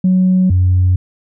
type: tone pair in turn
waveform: sine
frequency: 185 / 91.31 Hz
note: F#3 / F#2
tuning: 0 / -22 cents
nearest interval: octave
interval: 1222 cents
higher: first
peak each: -7 dBFS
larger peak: neither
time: 0.04-0.5 / 0.5-0.96 s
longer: neither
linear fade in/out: 5 ms
effects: tanh soft clip ceiling -5 dBFS